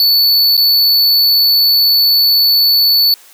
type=tone with dropouts; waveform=square; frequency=4462 Hz; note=C#8; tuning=11 cents sharp; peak=-8 dBFS; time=0-3.14 s; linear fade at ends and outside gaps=1 ms; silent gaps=0.568-0.576 s; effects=white hiss -42 dBFS RMS until 3.33 s + high-pass 400 Hz 12 dB/octave